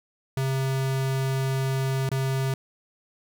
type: tone with dropouts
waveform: square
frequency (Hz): 133.6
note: C3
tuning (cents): +36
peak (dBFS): -24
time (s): 0.37-2.54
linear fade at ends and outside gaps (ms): 2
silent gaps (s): 2.091-2.115
effects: 11-bit